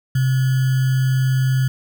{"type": "tone with sample-and-hold", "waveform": "sine", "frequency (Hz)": 130.81, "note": "C3", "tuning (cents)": 0, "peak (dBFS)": -14, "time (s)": [0.15, 1.68], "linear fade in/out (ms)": 5, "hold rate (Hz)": 1575, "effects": []}